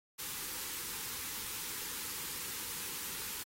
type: band-stop noise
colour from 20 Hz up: white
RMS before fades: -41 dBFS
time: 0.18-3.44 s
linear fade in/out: 20 ms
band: 530 to 810 Hz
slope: 96 dB/octave
effects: AAC 48 kbps